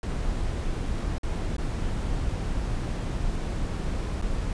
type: noise with dropouts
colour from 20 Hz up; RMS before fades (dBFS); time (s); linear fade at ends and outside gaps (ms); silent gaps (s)
brown; -28; 0.03-4.53; 1; 1.183-1.232 / 1.566-1.582 / 4.216-4.223
effects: resampled to 22050 Hz

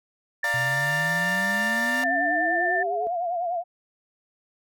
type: tone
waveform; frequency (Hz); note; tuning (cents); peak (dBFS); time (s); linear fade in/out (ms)
sine; 1780; A6; +20; -23; 0.43-2.83; 5
type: chord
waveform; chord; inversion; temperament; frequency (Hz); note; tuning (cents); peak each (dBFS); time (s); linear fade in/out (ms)
sawtooth; Bb major; first; equal; 587.3 / 698.5 / 932.3; D5 / F5 / Bb5; 0 / 0 / 0; -29; 0.44-2.04; 2
type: exponential sweep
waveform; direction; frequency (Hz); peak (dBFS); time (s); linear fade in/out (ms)
sine; up; 123.8 to 436.1; -30; 0.54-3.07; 0
type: tone with vibrato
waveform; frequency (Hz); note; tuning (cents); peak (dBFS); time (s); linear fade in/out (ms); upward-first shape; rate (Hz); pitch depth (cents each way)
sine; 698.5; F5; 0; -24; 2.01-3.64; 50; sine; 10; 74
effects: none

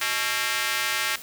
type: tone with high-pass filter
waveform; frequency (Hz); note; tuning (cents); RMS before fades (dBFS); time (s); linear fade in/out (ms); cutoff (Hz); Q
square; 123.47; B2; 0; -26; 0.01-1.16; 5; 1800; 1.3
effects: white hiss -41 dBFS RMS until 1.22 s

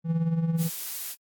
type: tone with tremolo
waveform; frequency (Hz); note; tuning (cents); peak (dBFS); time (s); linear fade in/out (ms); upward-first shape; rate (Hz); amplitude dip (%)
triangle; 164.81; E3; 0; -18; 0.04-0.7; 50; triangle; 18; 65
type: noise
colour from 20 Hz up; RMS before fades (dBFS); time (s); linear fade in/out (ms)
blue; -34; 0.57-1.16; 50
effects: AAC 64 kbps

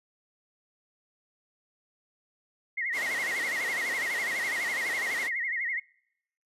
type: tone with vibrato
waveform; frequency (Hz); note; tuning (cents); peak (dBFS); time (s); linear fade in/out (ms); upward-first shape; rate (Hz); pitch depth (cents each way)
sine; 2000; B6; +21; -28; 2.77-5.8; 10; sine; 12; 140
type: band-pass noise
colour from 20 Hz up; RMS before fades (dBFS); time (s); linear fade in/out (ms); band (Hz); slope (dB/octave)
pink; -39; 2.92-5.3; 50; 410 to 11000; 12
effects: noise-tail reverb RT60 0.8 s tail -26 dB re dry + resampled to 32000 Hz

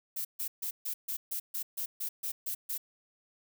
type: noise bursts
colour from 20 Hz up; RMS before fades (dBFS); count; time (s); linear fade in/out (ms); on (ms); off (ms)
violet; -35; 12; 0.16-2.78; 10; 90; 140
effects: none

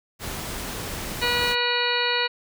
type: noise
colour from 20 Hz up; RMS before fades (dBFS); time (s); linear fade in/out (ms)
pink; -32; 0.19-1.56; 50
type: harmonic tone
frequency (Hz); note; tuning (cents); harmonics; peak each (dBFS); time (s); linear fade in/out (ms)
484.6; B4; -33; 1 / 2 / 3 / 4 / 5 / 6 / 8 / 9; -29 / -29 / -29 / -29 / -29 / -29 / -29 / -29; 1.21-2.28; 20
effects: none

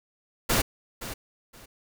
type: noise with echo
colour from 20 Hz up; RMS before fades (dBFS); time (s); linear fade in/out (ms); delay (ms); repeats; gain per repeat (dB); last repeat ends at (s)
pink; -23; 0.49-0.62; 10; 520; 2; -13; 1.66
effects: none

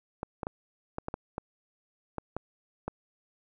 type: clicks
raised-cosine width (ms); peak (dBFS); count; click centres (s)
1; -19; 10; 0.231 / 0.432 / 0.469 / 0.984 / 1.084 / 1.141 / 1.381 / 2.183 / 2.366 / 2.88
effects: none

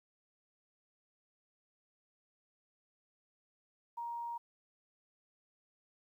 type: tone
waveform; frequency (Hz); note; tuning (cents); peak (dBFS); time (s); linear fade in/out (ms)
sine; 940; A#5; +14; -38; 3.97-4.38; 10
effects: 12-bit

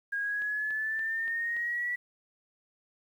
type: exponential sweep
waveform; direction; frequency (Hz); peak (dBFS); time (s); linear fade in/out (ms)
sine; up; 1625 to 1955; -29; 0.12-1.96; 10
type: click train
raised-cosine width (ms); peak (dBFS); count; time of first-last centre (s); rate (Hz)
0.3; -33; 5; 0.42-1.566; 3.49
effects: 10-bit

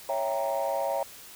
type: chord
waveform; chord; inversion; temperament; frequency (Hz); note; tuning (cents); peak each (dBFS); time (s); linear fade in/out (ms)
sine; C# diminished seventh; none; equal; 554.4 / 659.3 / 784 / 932.3; C#5 / E5 / G5 / Bb5; 0 / 0 / 0 / 0; -29 / -30 / -32 / -32; 0.09-1.03; 2
effects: tanh soft clip ceiling -20 dBFS + white hiss -47 dBFS RMS until 1.35 s

